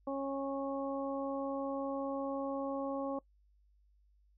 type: harmonic tone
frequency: 274.5 Hz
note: C#4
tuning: 17 cents flat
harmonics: 1 / 2 / 3 / 4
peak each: -38 / -37 / -44 / -45 dBFS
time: 0.07-3.19 s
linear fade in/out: 5 ms
effects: noise-tail reverb RT60 0.1 s tail -22 dB re dry + added 50 Hz sine -65 dBFS peak until 4.37 s